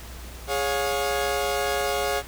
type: chord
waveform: sawtooth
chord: Db major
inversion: second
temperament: equal with one note detuned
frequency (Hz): 415.3 / 554.4 / 713.5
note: Ab4 / Db5 / F5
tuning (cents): 0 / 0 / +37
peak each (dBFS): -24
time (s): 0.47-2.23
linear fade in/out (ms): 50
effects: added 60 Hz sine -39 dBFS peak until 2.27 s + pink hiss -43 dBFS RMS until 2.27 s